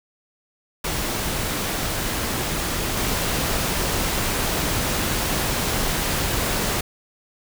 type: noise with level steps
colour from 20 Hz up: pink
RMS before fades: -25 / -23 dBFS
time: 0.84-6.81 s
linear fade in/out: 5 ms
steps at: 2.97 s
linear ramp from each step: 2 ms
effects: none